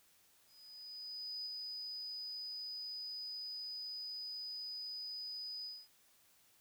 sine tone with ADSR envelope, 4978 Hz, D#8, in tune, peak -40 dBFS, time 0.46-5.88 s, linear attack 1000 ms, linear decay 11 ms, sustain -2 dB, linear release 230 ms, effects white hiss -69 dBFS RMS until 6.6 s

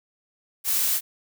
blue noise, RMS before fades -23 dBFS, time 0.64-1.01 s, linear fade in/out 50 ms, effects none

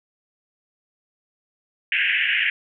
pink band-pass noise, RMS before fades -21 dBFS, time 1.92-2.5 s, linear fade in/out 2 ms, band 1600 to 3000 Hz, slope 96 dB/octave, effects none

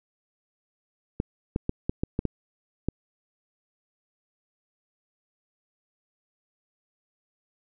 clicks, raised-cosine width 3 ms, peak -12 dBFS, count 8, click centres 1.201 / 1.561 / 1.694 / 1.895 / 2.035 / 2.191 / 2.253 / 2.886 s, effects none

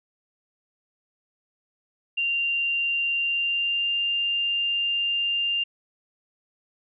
sine tone with pitch glide, 2778 to 2796 Hz, F7 to F7, -10 to +1 cents, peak -22 dBFS, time 2.17-5.64 s, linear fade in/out 10 ms, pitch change +11 cents, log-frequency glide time 3.16-3.91 s, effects none

